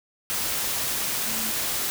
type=tone in noise; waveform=sine; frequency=221.3 Hz; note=A3; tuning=10 cents sharp; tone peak=-37 dBFS; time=1.26-1.51 s; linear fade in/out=0 ms; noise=white; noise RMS=-27 dBFS; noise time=0.3-1.9 s; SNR=-13 dB; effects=none